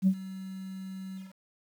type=tone with ADSR envelope; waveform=sine; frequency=190 Hz; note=F#3; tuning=46 cents sharp; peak=-17 dBFS; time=0.02-1.34 s; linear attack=50 ms; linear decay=71 ms; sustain=-20 dB; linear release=170 ms; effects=tanh soft clip ceiling -15 dBFS + 9-bit